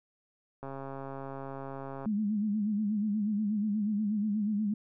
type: click train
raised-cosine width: 1 ms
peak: -27 dBFS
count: 195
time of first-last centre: 0.63-2.056 s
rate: 136 Hz
type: tone with vibrato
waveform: sine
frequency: 209.7 Hz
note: G#3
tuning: 17 cents sharp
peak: -27 dBFS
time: 2.06-4.74 s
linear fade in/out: 5 ms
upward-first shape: sine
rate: 8.3 Hz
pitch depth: 75 cents each way
effects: none